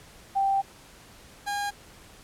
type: tone pair in turn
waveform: sine / 30% pulse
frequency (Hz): 784 / 813.4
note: G5 / G#5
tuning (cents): 0 / -36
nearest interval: minor second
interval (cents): 64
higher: second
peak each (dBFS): -21 / -25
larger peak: first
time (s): 0.35-0.62 / 1.46-1.71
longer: first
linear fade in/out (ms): 20
effects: pink hiss -51 dBFS RMS until 2.23 s + low-pass 12000 Hz 12 dB/octave